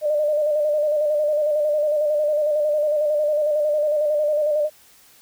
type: tone with vibrato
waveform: sine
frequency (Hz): 600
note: D5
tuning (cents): +37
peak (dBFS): -17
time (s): 0.01-4.7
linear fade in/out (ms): 50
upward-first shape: square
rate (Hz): 11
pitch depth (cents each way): 35
effects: white hiss -52 dBFS RMS until 5.21 s